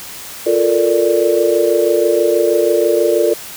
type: chord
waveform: sine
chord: Bb major seventh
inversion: second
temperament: equal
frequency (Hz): 349.2 / 440 / 466.2 / 587.3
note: F4 / A4 / Bb4 / D5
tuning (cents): 0 / 0 / 0 / 0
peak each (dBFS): -16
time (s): 0.46-3.34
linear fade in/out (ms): 10
effects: white hiss -31 dBFS RMS until 3.56 s